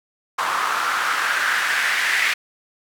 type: noise with band-pass filter sweep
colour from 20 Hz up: white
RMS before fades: -21 dBFS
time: 0.38-2.34 s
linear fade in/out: 10 ms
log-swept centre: 1100 to 2000 Hz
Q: 3.5
effects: none